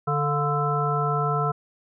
harmonic tone with a mistuned harmonic, 146.83 Hz, D3, in tune, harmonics 1 / 3 / 5 / 7 / 9, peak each -25 / -29 / -29 / -31 / -26 dBFS, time 0.07-1.52 s, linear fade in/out 10 ms, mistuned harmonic 5, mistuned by -56 cents, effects none

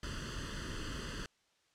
pink noise with comb filter, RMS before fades -41 dBFS, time 0.03-1.26 s, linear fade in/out 2 ms, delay 0.65 ms, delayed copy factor +0.95, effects white hiss -73 dBFS RMS until 1.74 s + low-pass 6000 Hz 12 dB/octave

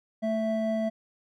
triangle tone pair together, 221.5 / 659.3 Hz, A3 / E5, +12 / 0 cents, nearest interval octave + perfect fifth, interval 1888 cents, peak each -26 dBFS, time 0.22-0.9 s, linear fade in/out 20 ms, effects none

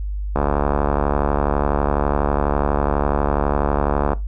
click train, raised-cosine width 1 ms, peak -4 dBFS, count 273, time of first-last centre 0.36-4.133 s, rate 72.1 Hz, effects noise-tail reverb RT60 0.2 s tail -18 dB re dry + added 50 Hz sine -22 dBFS peak until 4.27 s

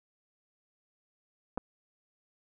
clicks, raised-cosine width 1 ms, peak -20 / -22 dBFS, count 2, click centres 1.575 / 1.579 s, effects none

